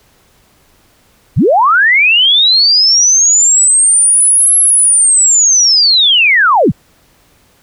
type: linear two-way sweep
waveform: sine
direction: up then down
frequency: 64.6 to 11175 to 64.6 Hz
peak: -5 dBFS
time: 1.36-6.72 s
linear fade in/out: 20 ms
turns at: 4.58 s
effects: pink hiss -50 dBFS RMS until 7.62 s